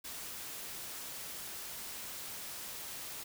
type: noise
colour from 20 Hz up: white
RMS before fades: -44 dBFS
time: 0.04-3.24 s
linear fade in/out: 10 ms
effects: none